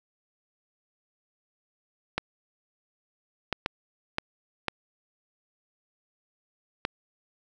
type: clicks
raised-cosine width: 0.3 ms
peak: -10 dBFS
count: 6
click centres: 2.18 / 3.527 / 3.661 / 4.184 / 4.683 / 6.851 s
effects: none